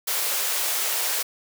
white high-pass noise, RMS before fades -25 dBFS, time 0.07-1.23 s, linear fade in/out 10 ms, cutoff 410 Hz, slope 24 dB/octave, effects none

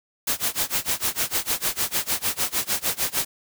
white noise with tremolo, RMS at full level -22 dBFS, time 0.27-3.25 s, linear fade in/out 5 ms, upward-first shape sine, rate 6.6 Hz, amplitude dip 95%, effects none

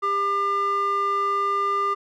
square tone with band-pass filter, 399.9 Hz, G4, 35 cents sharp, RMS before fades -23 dBFS, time 0.02-1.95 s, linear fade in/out 20 ms, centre 1100 Hz, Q 4, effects none

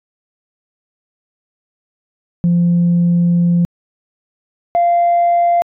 sine tone pair in turn, 173.1 / 692.4 Hz, F3 / F5, -15 / -15 cents, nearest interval 2 octaves, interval 2400 cents, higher second, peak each -8 dBFS, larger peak neither, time 2.44-3.65 / 4.75-5.62 s, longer first, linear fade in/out 0 ms, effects tanh soft clip ceiling -7 dBFS

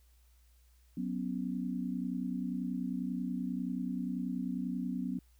sine chord, F# suspended fourth, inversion none, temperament equal, 185 / 246.9 / 277.2 Hz, F#3 / B3 / C#4, 0 / 0 / 0 cents, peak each -37 / -36 / -40 dBFS, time 0.97-5.19 s, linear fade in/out 5 ms, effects added 60 Hz sine -61 dBFS peak until 5.39 s + white hiss -72 dBFS RMS until 5.39 s

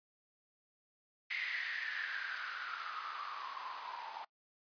blue noise with band-pass filter sweep, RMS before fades -42 dBFS, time 1.3-4.25 s, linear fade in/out 10 ms, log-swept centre 2100 to 860 Hz, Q 8.7, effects noise-tail reverb RT60 0.1 s tail -23 dB re dry + resampled to 11025 Hz

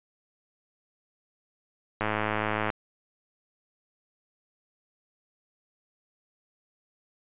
click train, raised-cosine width 0.5 ms, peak -12 dBFS, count 75, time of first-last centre 2.01-2.702 s, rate 107 Hz, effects resampled to 8000 Hz

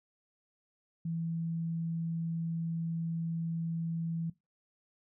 sine tone, 165.4 Hz, E3, 6 cents sharp, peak -32 dBFS, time 1.05-4.3 s, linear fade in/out 5 ms, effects noise-tail reverb RT60 0.2 s tail -19 dB re dry

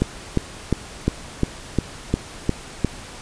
click train, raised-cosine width 3 ms, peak -4 dBFS, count 9, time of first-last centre 0.02-2.847 s, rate 2.83 Hz, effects pink hiss -38 dBFS RMS until 3.21 s + resampled to 22050 Hz

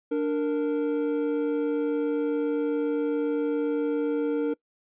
triangle tone pair together, 293.7 / 463.7 Hz, D4 / A#4, 0 / -9 cents, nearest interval minor sixth, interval 791 cents, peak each -24 dBFS, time 0.11-4.54 s, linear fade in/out 10 ms, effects noise-tail reverb RT60 0.1 s tail -23 dB re dry + resampled to 8000 Hz

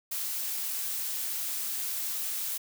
blue noise, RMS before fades -33 dBFS, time 0.11-2.58 s, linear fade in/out 10 ms, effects none

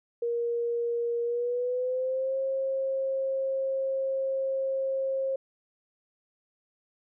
sine tone with pitch glide, 471.5 to 535.4 Hz, A#4 to C5, +20 to +40 cents, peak -26 dBFS, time 0.22-5.36 s, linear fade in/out 5 ms, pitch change +220 cents, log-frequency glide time 1.23-2.37 s, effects none

